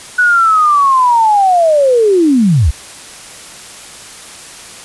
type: linear sweep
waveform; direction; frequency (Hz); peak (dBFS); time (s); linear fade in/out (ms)
sine; down; 1488 to 56.7; -6; 0.18-2.71; 10
effects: white hiss -32 dBFS RMS until 4.84 s + resampled to 24000 Hz